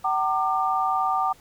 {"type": "tone cluster", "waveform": "sine", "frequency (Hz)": [762, 912, 1195], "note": ["G5", "A#5", "D6"], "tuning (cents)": [-49, -38, 30], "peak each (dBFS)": [-24, -28, -24], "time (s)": [0.04, 1.33], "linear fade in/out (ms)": 10, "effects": ["pink hiss -54 dBFS RMS until 1.4 s"]}